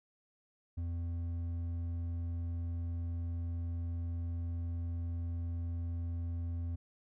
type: tone with hard clipping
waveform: sine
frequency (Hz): 85.1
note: F2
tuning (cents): -44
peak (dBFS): -36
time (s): 0.77-6.76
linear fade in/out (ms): 10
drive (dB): 5
effects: none